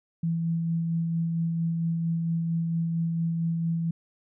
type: tone with tremolo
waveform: sine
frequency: 166 Hz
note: E3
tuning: 12 cents sharp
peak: -23 dBFS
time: 0.23-3.91 s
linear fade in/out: 5 ms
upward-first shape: sine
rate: 4.4 Hz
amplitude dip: 25%
effects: none